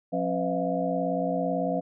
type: tone cluster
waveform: sine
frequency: 179.4 / 271.8 / 503 / 641 / 699 Hz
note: F3 / C#4 / B4 / E5 / F5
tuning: +47 / -34 / +32 / -49 / +1 cents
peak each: -31 dBFS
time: 0.12-1.81 s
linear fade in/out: 20 ms
effects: none